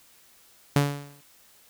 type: tone with exponential decay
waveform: sawtooth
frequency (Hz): 143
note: D3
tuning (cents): -46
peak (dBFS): -12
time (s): 0.76-1.21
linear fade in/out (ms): 2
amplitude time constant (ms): 96
effects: white hiss -57 dBFS RMS until 1.69 s